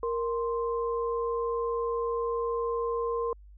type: tone pair together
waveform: sine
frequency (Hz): 466.2 / 1046.5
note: A#4 / C6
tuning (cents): 0 / 0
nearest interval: octave + major second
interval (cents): 1400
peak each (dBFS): -28 / -33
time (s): 0.03-3.33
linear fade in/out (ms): 2
effects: added 50 Hz sine -48 dBFS peak until 3.57 s